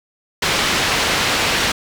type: low-pass noise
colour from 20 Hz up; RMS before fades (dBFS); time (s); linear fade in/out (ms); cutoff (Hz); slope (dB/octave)
white; -18; 0.42-1.72; 5; 3800; 12
effects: none